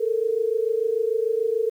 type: tone pair together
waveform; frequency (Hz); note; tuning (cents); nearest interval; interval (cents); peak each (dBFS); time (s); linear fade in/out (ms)
sine; 437.5 / 464.3; A4 / A#4; -10 / -7; minor second; 103; -23; 0-1.7; 10
effects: 9-bit